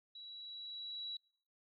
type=tone with level ramp; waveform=sine; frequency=3908 Hz; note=B7; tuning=19 cents flat; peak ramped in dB=-49 to -40 dBFS; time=0.15-1.17 s; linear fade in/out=5 ms; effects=noise-tail reverb RT60 0.6 s tail -24 dB re dry